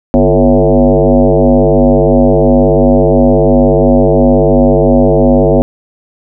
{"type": "tone with frequency modulation", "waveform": "sine", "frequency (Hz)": 149.8, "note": "D3", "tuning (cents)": 35, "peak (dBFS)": -4, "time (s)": [0.14, 5.62], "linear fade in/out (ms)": 0, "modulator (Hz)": 98.9, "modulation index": 5.3, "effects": []}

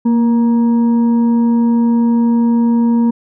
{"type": "tone with frequency modulation", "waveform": "sine", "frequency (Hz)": 233.1, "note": "A#3", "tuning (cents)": 0, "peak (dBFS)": -9, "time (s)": [0.05, 3.11], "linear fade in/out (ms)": 10, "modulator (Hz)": 708, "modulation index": 0.28, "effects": []}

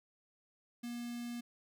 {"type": "tone with notch filter", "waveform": "square", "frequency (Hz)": 238.8, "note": "A#3", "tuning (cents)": 42, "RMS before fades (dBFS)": -42, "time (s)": [0.83, 1.41], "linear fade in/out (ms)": 10, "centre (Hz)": 910, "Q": 0.68, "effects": []}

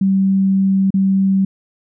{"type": "tone with dropouts", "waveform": "sine", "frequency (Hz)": 193.1, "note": "G3", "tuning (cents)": -26, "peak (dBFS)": -11, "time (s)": [0.01, 1.45], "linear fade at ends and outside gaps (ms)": 5, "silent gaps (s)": [0.905, 0.94], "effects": []}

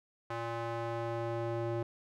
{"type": "tone with band-pass filter sweep", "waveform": "square", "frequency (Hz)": 116.4, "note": "A#2", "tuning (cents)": -2, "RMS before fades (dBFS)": -36, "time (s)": [0.3, 1.83], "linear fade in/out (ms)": 5, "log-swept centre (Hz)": [1000, 440], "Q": 1, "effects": []}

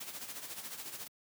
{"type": "noise with tremolo", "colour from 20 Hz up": "white", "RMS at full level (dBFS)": -42, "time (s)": [0, 1.08], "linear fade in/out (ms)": 10, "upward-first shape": "sine", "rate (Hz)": 14, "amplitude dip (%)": 60, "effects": ["high-pass 100 Hz 12 dB/octave"]}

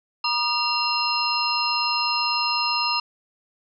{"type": "tone cluster", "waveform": "sine", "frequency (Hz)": [956, 1216, 2762, 4172, 5150], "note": ["A#5", "D#6", "F7", "C8", "E8"], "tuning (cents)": [43, -40, -20, -6, -41], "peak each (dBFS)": -27, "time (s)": [0.24, 3], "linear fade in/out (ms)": 5, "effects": []}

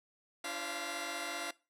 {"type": "tone cluster", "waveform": "10% pulse", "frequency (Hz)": [290.4, 339.4, 530, 694, 1944], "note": ["D4", "F4", "C5", "F5", "B6"], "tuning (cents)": [-19, -49, 22, -11, -28], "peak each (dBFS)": [-37, -37, -39, -32, -36], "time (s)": [0.44, 1.51], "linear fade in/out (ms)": 5, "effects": ["noise-tail reverb RT60 0.3 s tail -21 dB re dry", "low-pass 11000 Hz 12 dB/octave"]}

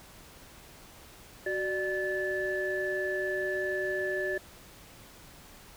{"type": "tone cluster", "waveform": "sine", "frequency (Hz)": [373.7, 595, 1739], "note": ["F#4", "D5", "A6"], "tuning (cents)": [17, 22, -21], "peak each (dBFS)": [-32, -34, -32], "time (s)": [1.46, 4.38], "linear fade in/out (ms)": 5, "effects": ["tanh soft clip ceiling -20 dBFS", "pink hiss -52 dBFS RMS until 5.76 s"]}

